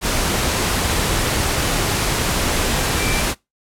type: tone in noise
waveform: sine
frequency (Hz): 2345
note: D7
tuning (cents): -3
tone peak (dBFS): -26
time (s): 2.97-3.24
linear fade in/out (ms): 50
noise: pink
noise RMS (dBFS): -19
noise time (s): 0.01-3.35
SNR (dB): -10
effects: noise-tail reverb RT60 0.2 s tail -23 dB re dry + low-pass 12000 Hz 12 dB/octave